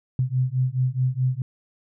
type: beating tone pair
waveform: sine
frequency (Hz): 126.1 / 130.8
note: B2 / C3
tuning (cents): +36 / 0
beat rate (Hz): 4.7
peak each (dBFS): -23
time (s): 0.19-1.42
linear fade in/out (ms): 2
effects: none